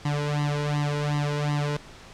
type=tone with flanger; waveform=sawtooth; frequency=146.83 Hz; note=D3; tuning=in tune; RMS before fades=-26 dBFS; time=0.05-1.77 s; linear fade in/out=5 ms; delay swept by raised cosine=1 to 2.1 ms; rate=2.7 Hz; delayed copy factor=+0.95; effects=pink hiss -46 dBFS RMS until 2.13 s + low-pass 6000 Hz 12 dB/octave